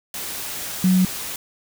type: tone in noise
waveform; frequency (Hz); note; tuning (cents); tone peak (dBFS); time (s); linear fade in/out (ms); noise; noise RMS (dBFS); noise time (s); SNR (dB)
sine; 185; F#3; 0; -13; 0.84-1.05; 2; white; -30; 0.14-1.36; +14
effects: none